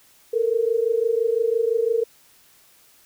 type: tone pair together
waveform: sine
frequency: 446 / 471.9 Hz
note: A4 / A#4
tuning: +23 / +21 cents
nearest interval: minor second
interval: 98 cents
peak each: -21 dBFS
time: 0.33-2.04 s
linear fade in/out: 10 ms
effects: white hiss -55 dBFS RMS until 3.05 s